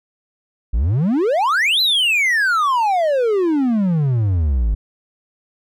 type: exponential two-way sweep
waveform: triangle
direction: up then down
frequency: 49 to 4130 to 49 Hz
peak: -12 dBFS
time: 0.73-4.75 s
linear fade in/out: 10 ms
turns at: 1.81 s
effects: none